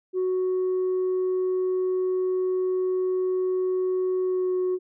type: tone with pitch glide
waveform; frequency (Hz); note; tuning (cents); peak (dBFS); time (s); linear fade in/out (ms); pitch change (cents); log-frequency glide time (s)
sine; 370 to 367; F#4 to F#4; 0 to -14; -20; 0.13-4.79; 50; -14; 4.23-4.54
effects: tanh soft clip ceiling -20 dBFS